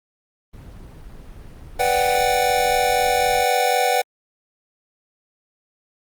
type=noise; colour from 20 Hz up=brown; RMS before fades=-38 dBFS; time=0.53-3.44 s; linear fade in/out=10 ms
type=chord; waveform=square; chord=G major seventh; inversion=first; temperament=equal; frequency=493.9 / 587.3 / 740 / 784 Hz; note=B4 / D5 / F#5 / G5; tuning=0 / 0 / 0 / 0 cents; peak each=-23 / -26 / -21 / -23 dBFS; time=1.79-4.02 s; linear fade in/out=10 ms
effects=Opus 24 kbps